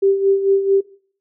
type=tone with tremolo; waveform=sine; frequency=392 Hz; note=G4; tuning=in tune; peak=-10 dBFS; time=0.02-0.81 s; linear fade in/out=10 ms; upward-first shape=sine; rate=4.5 Hz; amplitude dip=65%; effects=noise-tail reverb RT60 0.5 s tail -19 dB re dry